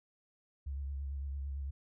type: tone with vibrato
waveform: sine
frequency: 69.3 Hz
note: C#2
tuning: in tune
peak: -36 dBFS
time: 0.66-1.71 s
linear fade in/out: 10 ms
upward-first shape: sine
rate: 8.9 Hz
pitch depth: 45 cents each way
effects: none